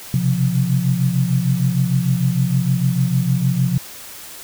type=tone cluster; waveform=sine; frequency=128.5 / 135.1 / 176.2 Hz; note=C3 / C#3 / F3; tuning=-31 / -44 / +16 cents; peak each=-19 dBFS; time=0.14-3.78 s; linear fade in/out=2 ms; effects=white hiss -36 dBFS RMS until 4.43 s